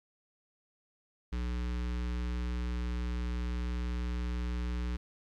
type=tone with notch filter; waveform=square; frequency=60.2 Hz; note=B1; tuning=44 cents flat; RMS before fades=-34 dBFS; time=1.32-4.97 s; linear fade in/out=10 ms; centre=660 Hz; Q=1.2; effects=low-pass 5000 Hz 12 dB/octave + 12-bit